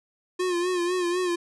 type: tone with vibrato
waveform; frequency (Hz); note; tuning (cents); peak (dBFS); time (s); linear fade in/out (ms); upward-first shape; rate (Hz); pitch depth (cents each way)
square; 356.4; F4; +35; -24; 0.39-1.36; 10; sine; 4; 59
effects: resampled to 24000 Hz